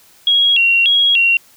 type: tone with vibrato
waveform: sine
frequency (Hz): 3013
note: F#7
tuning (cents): +31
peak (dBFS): -9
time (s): 0.27-1.37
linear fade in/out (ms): 2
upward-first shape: square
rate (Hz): 1.7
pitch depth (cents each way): 160
effects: white hiss -48 dBFS RMS until 1.56 s